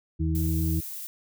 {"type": "harmonic tone", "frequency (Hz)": 80.3, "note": "E2", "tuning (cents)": -45, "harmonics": [1, 2, 4], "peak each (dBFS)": [-25, -28, -31], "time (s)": [0.19, 0.81], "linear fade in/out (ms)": 20}
{"type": "noise", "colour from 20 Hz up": "violet", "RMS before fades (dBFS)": -37, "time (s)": [0.35, 1.07], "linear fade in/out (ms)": 0}
{"effects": []}